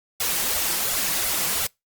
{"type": "noise with flanger", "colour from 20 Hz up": "white", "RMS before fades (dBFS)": -24, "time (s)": [0.2, 1.67], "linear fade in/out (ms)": 5, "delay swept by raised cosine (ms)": [1.4, 6.2], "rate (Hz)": 2.8, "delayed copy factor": 0.95, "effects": ["noise-tail reverb RT60 0.2 s tail -26 dB re dry", "Opus 48 kbps"]}